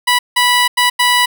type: tone bursts at uneven times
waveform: 15% pulse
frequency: 983 Hz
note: B5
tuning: 8 cents flat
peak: -3 dBFS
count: 4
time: 0.07-0.19 / 0.36-0.68 / 0.77-0.9 / 0.99-1.26 s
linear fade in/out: 10 ms
effects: none